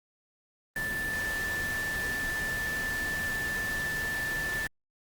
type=tone in noise; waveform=sine; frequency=1760 Hz; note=A6; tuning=in tune; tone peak=-30 dBFS; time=0.76-4.67 s; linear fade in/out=2 ms; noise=pink; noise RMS=-38 dBFS; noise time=0.76-4.67 s; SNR=+5 dB; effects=Opus 32 kbps